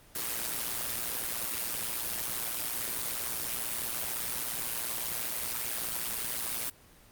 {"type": "noise with amplitude modulation", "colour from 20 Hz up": "white", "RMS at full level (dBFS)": -30, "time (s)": [0.15, 6.7], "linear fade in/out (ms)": 5, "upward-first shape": "sine", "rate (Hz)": 117, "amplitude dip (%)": 75, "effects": ["pink hiss -57 dBFS RMS until 7.11 s", "Opus 24 kbps"]}